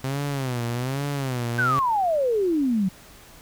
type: tone with vibrato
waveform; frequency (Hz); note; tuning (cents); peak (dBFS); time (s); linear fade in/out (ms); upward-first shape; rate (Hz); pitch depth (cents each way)
sawtooth; 130.1; C3; -9; -21; 0.04-1.79; 0; sine; 1.2; 170
type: exponential sweep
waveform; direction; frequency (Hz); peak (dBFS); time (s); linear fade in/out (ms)
sine; down; 1577 to 180; -19; 1.58-2.89; 10
effects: pink hiss -48 dBFS RMS until 3.41 s